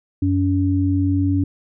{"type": "tone pair together", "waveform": "sine", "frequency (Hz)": [94.34, 282.7], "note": ["F#2", "C#4"], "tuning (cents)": [34, 34], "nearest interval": "octave + perfect fifth", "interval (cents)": 1900, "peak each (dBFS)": -18, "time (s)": [0.22, 1.44], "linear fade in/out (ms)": 5, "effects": []}